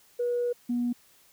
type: tone pair in turn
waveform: sine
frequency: 484 / 242 Hz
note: B4 / B3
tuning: -35 / -35 cents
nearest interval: octave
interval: 1200 cents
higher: first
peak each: -24 dBFS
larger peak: neither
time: 0.19-0.53 / 0.69-0.93 s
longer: first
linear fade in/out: 10 ms
effects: tanh soft clip ceiling -20 dBFS + white hiss -60 dBFS RMS until 1.32 s